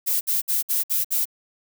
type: noise bursts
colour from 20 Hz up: violet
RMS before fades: -22 dBFS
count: 6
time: 0.06-1.255 s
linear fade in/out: 20 ms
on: 150 ms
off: 59 ms
effects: none